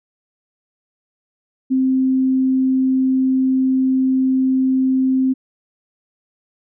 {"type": "tone", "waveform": "sine", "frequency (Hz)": 261.6, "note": "C4", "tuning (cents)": 0, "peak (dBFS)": -13, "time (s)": [1.7, 5.34], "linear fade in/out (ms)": 20, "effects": []}